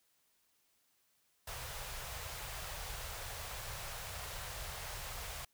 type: band-stop noise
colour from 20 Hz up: pink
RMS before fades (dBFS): -44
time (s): 1.47-5.45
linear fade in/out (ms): 5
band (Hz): 130 to 520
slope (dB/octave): 24
effects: white hiss -75 dBFS RMS until 5.53 s